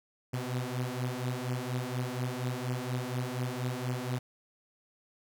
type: beating tone pair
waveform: sawtooth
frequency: 123.47 / 127.67 Hz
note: B2 / C3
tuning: 0 / -42 cents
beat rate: 4.2 Hz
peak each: -31 dBFS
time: 0.33-4.19 s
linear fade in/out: 10 ms
effects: none